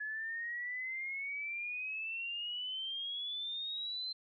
sine exponential sweep, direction up, 1700 to 4117 Hz, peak -37 dBFS, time 0-4.13 s, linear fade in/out 10 ms, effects none

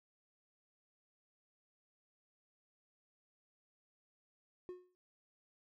triangle tone with exponential decay, 362.2 Hz, F#4, 37 cents flat, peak -39 dBFS, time 4.69-4.95 s, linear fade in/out 0 ms, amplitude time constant 55 ms, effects none

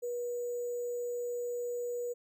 sine tone with sample-and-hold, 483.6 Hz, B4, 36 cents flat, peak -33 dBFS, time 0.02-2.14 s, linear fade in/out 20 ms, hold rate 7350 Hz, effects none

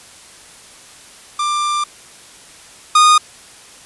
45% pulse tone pair in turn, 1187 / 1229.2 Hz, D6 / D#6, +18 / -21 cents, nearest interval minor second, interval 61 cents, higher second, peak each -16 / -7 dBFS, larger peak second, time 1.39-1.84 / 2.95-3.18 s, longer first, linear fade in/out 5 ms, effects white hiss -41 dBFS RMS until 3.85 s + resampled to 24000 Hz

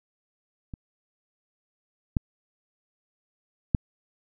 clicks, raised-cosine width 5 ms, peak -24 / -10 / -7 dBFS, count 3, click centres 0.738 / 2.168 / 3.748 s, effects none

